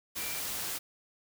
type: tone in noise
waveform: sine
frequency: 2349 Hz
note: D7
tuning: in tune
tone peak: -43 dBFS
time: 0.18-0.41 s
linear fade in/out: 20 ms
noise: white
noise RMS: -36 dBFS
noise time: 0.15-0.79 s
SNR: -10 dB
effects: none